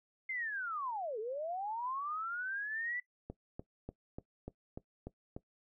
sine linear two-way sweep, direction down then up, 2120 to 415.3 to 1987 Hz, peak -36 dBFS, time 0.29-3 s, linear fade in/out 5 ms, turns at 1.19 s
click train, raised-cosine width 2 ms, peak -29 dBFS, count 8, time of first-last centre 3.3-5.365 s, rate 3.39 Hz
effects noise-tail reverb RT60 0.1 s tail -18 dB re dry

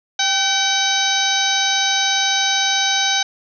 harmonic tone with a mistuned harmonic, 766 Hz, G5, 40 cents flat, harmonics 1 / 2 / 3 / 4 / 5 / 6 / 7 / 8, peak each -23 / -23 / -26 / -25 / -20 / -27 / -28 / -23 dBFS, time 0.19-3.23 s, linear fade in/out 5 ms, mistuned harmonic 1, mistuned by +51 cents, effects none

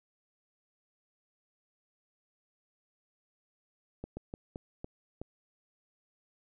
slowing click train, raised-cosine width 2 ms, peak -26 dBFS, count 6, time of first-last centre 4.04-5.216 s, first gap 130 ms, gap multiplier 1.3, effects none

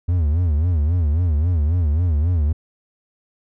triangle tone with vibrato, 81 Hz, E2, 30 cents flat, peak -13 dBFS, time 0.08-2.53 s, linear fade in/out 10 ms, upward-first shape sine, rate 3.7 Hz, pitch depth 190 cents each way, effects none

